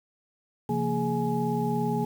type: tone cluster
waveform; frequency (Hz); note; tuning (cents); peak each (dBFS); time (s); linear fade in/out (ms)
sine; 133.8 / 171.1 / 231.5 / 418.4 / 839; C3 / F3 / A#3 / G#4 / G#5; +39 / -35 / -12 / +13 / +17; -32 / -31 / -29 / -31 / -31; 0.69-2.05; 5
effects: 8-bit